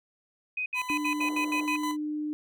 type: tone bursts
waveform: sine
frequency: 2505 Hz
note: D#7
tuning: 11 cents sharp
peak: -28 dBFS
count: 8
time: 0.57-1.766 s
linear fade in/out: 5 ms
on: 90 ms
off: 68 ms
type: tone with tremolo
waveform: 40% pulse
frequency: 1003 Hz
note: B5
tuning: 26 cents sharp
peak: -29 dBFS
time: 0.74-1.97 s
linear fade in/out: 50 ms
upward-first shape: square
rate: 6.4 Hz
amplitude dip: 55%
type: tone with pitch glide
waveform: sine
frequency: 298.4 to 301.3 Hz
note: D4 to D4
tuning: +28 to +44 cents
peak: -29 dBFS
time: 0.9-2.33 s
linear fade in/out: 0 ms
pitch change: +16 cents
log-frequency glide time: 1.17-1.35 s
type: band-pass noise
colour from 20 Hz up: pink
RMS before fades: -46 dBFS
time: 1.19-1.66 s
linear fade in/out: 10 ms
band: 330 to 870 Hz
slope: 24 dB/octave
effects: none